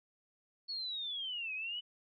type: linear two-way sweep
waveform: sine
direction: down then up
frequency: 4419 to 2489 to 3001 Hz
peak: -37 dBFS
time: 0.68-1.81 s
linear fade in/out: 20 ms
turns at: 1.54 s
effects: none